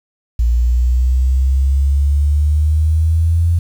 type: exponential sweep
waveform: sine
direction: up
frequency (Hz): 58 to 85.6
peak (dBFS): -10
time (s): 0.39-3.59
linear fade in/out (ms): 5
effects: 7-bit